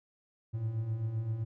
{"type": "beating tone pair", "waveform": "triangle", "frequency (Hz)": [105.4, 113.1], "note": ["G#2", "A2"], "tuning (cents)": [26, 48], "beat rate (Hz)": 7.7, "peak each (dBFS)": [-38, -30], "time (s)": [0.53, 1.45], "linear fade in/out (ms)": 20, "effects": []}